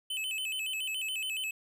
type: tone with vibrato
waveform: square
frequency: 2810 Hz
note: F7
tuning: 10 cents sharp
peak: -33 dBFS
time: 0.1-1.51 s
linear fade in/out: 5 ms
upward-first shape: square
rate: 7.1 Hz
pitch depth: 140 cents each way
effects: none